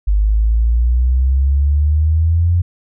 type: exponential sweep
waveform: sine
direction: up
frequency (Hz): 50 to 88.5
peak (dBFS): -10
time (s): 0.07-2.62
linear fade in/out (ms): 10
effects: none